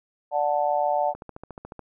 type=chord; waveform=sine; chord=D major; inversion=none; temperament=just; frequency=587.3 / 734.2 / 881 Hz; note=D5 / F#5 / A5; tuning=0 / -14 / +2 cents; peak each=-25 / -24 / -26 dBFS; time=0.31-1.14 s; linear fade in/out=50 ms
type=click train; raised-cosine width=1 ms; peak=-24 dBFS; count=10; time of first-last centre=1.15-1.793 s; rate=14 Hz
effects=none